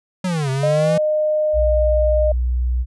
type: linear two-way sweep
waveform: square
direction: down then up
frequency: 189.6 to 130.81 to 168.7 Hz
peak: -19 dBFS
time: 0.24-0.98 s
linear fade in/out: 5 ms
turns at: 0.5 s
type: tone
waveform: sine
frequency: 612 Hz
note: D#5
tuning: 29 cents flat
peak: -15 dBFS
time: 0.63-2.32 s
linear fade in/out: 5 ms
type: tone with pitch glide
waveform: sine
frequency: 61.1 to 61.49 Hz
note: B1 to B1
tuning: -18 to -7 cents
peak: -16 dBFS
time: 1.53-2.86 s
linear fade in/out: 50 ms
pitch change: +11 cents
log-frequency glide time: 2.01-2.63 s
effects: resampled to 24000 Hz